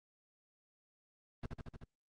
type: noise with echo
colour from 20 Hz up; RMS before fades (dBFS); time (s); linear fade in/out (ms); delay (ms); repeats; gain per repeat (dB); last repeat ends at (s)
brown; -39; 1.43-1.46; 5; 76; 5; -2; 1.84
effects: low-pass 5000 Hz 12 dB/octave + Opus 32 kbps